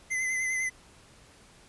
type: tone with vibrato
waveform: square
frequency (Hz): 2045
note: C7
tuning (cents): -40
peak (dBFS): -28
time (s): 0.1-0.7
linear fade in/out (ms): 20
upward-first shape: triangle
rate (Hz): 9.9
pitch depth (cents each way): 40
effects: pink hiss -56 dBFS RMS until 1.68 s + resampled to 24000 Hz